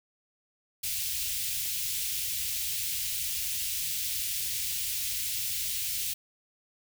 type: band-stop noise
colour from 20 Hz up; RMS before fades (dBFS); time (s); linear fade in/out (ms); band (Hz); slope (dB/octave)
white; -32; 0.83-6.14; 10; 120 to 2400; 24
effects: none